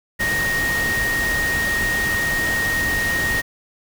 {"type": "tone in noise", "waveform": "sine", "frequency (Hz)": 1864.7, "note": "A#6", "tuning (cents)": 0, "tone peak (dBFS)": -19, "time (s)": [0.19, 3.42], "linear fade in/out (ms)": 20, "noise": "pink", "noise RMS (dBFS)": -26, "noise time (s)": [0.19, 3.42], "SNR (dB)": 4, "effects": []}